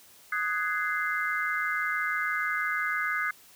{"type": "chord", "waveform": "sine", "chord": "Ab dominant seventh", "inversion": "second", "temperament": "just", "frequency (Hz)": [1245.9, 1495.1, 1661.2, 2077], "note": ["Eb6", "Gb6", "Ab6", "C7"], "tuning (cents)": [2, 18, 0, -13], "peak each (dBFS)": -32, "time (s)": [0.32, 3.31], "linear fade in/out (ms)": 5, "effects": ["white hiss -55 dBFS RMS until 3.55 s"]}